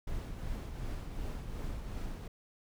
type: noise with tremolo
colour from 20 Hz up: brown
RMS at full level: -37 dBFS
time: 0.07-2.28 s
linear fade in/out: 5 ms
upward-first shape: triangle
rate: 2.7 Hz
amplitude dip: 45%
effects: none